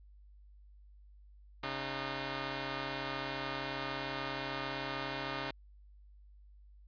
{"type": "tone pair together", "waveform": "5% pulse", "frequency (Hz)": [135.77, 304.8], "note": ["C#3", "D#4"], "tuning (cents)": [-36, -36], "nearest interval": "octave + major second", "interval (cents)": 1400, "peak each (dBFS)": -28, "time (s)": [1.63, 5.51], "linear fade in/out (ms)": 5, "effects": ["added 50 Hz sine -55 dBFS peak until 6.87 s", "resampled to 11025 Hz"]}